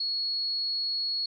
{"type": "tone", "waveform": "sine", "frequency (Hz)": 4344, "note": "C#8", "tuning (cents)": -36, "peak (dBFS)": -27, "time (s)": [0, 1.26], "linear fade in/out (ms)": 5, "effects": []}